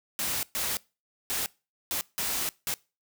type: noise bursts at uneven times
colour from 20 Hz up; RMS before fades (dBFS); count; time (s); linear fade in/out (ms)
white; -30; 6; 0.19-0.43 / 0.55-0.77 / 1.3-1.46 / 1.91-2.01 / 2.18-2.49 / 2.67-2.74; 0
effects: noise-tail reverb RT60 0.3 s tail -23 dB re dry